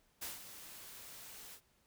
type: noise with ADSR envelope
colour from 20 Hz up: white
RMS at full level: -42 dBFS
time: 0.21-1.61 s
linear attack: 17 ms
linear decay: 160 ms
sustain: -10 dB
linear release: 78 ms
effects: pink hiss -73 dBFS RMS until 1.86 s